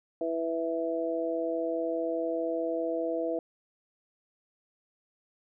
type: harmonic tone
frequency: 164.81 Hz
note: E3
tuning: in tune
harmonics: 2 / 3 / 4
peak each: -33 / -32 / -32 dBFS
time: 0.21-3.39 s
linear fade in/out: 2 ms
effects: none